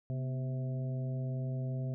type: harmonic tone with a mistuned harmonic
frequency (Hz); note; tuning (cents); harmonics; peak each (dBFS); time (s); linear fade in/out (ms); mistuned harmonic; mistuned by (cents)
130.81; C3; 0; 1 / 2 / 3 / 4 / 5; -33 / -44 / -50 / -51 / -48; 0.1-1.94; 0; 2; -86
effects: none